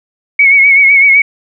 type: tone with vibrato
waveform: sine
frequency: 2217 Hz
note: C#7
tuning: in tune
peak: -3 dBFS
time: 0.39-1.22 s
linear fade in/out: 5 ms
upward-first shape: triangle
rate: 7.9 Hz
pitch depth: 61 cents each way
effects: none